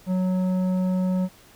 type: tone with tanh clipping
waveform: triangle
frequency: 184.6 Hz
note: F#3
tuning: 4 cents flat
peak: -22 dBFS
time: 0.06-1.29 s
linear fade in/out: 50 ms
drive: 14 dB
effects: pink hiss -52 dBFS RMS until 1.55 s